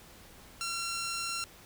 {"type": "tone", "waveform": "10% pulse", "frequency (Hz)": 1366, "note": "F6", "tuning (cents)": -39, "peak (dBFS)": -25, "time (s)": [0.61, 1.44], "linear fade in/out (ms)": 0, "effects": ["pink hiss -54 dBFS RMS until 1.65 s"]}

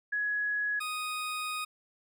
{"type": "tone pair in turn", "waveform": ["sine", "20% pulse"], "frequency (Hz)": [1678, 1245.3], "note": ["G#6", "D#6"], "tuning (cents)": [17, 1], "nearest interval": "perfect fourth", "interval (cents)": 516, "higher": "first", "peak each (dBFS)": -28, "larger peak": "neither", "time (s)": [[0.12, 0.8], [0.8, 1.65]], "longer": "second", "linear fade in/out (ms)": 10, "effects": []}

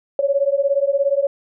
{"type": "beating tone pair", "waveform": "sine", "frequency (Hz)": [550, 567], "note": ["C#5", "C#5"], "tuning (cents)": [-14, 39], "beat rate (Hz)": 17, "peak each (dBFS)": -18, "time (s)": [0.19, 1.27], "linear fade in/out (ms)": 2, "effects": []}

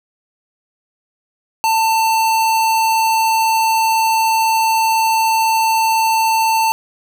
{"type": "tone", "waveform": "square", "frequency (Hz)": 893, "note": "A5", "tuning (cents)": 25, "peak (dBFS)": -13, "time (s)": [1.64, 6.72], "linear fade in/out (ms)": 0, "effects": []}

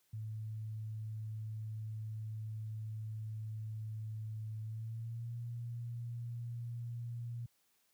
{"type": "tone with pitch glide", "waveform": "sine", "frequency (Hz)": [109.1, 118.29], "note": ["A2", "A#2"], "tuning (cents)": [-14, 26], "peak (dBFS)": -39, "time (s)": [0.13, 7.46], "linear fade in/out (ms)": 5, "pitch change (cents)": 140, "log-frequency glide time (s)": [4.61, 5.36], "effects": ["white hiss -75 dBFS RMS until 7.93 s", "high-pass 60 Hz 12 dB/octave"]}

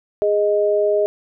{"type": "tone pair together", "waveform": "sine", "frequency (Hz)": [412.9, 622.3], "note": ["G#4", "D#5"], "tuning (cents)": [-10, 0], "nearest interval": "perfect fifth", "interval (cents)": 710, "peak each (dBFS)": -17, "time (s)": [0.22, 1.06], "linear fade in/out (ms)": 0, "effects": []}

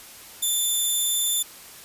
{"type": "tone with vibrato", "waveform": "5% pulse", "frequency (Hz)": 3533, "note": "A7", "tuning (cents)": 6, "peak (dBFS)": -14, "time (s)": [0.42, 1.43], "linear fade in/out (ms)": 10, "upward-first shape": "triangle", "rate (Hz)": 19, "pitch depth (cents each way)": 14, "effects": ["white hiss -44 dBFS RMS until 1.84 s", "resampled to 32000 Hz"]}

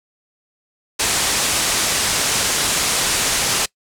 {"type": "low-pass noise", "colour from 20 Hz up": "white", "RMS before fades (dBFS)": -19, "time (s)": [0.99, 3.66], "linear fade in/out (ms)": 10, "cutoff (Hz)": 9500, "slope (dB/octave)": 24, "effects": ["noise-tail reverb RT60 0.1 s tail -23 dB re dry"]}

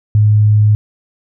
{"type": "tone", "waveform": "sine", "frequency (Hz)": 105.8, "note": "G#2", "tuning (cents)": 33, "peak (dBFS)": -6, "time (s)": [0.15, 0.75], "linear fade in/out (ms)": 0, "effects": []}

